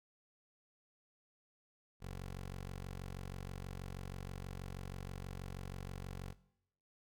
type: tone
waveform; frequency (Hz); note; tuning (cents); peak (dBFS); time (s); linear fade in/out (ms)
15% pulse; 46.25; F#1; 0; -37; 2-6.35; 50
effects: noise-tail reverb RT60 0.8 s tail -19 dB re dry